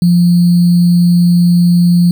sine tone with sample-and-hold, 174.61 Hz, F3, in tune, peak -5 dBFS, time 0.02-2.11 s, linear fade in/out 2 ms, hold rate 4410 Hz, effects none

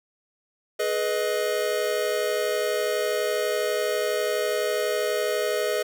square chord, G# minor, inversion none, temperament equal with one note detuned, 421.8 / 493.9 / 622.3 Hz, G#4 / B4 / D#5, +27 / 0 / 0 cents, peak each -28 / -29 / -28 dBFS, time 0.79-5.83 s, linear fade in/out 10 ms, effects none

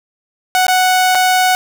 sawtooth tone with dropouts, 740 Hz, F#5, in tune, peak -6 dBFS, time 0.55-1.55 s, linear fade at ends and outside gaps 0 ms, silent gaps 0.667-0.682 / 1.149-1.153 s, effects none

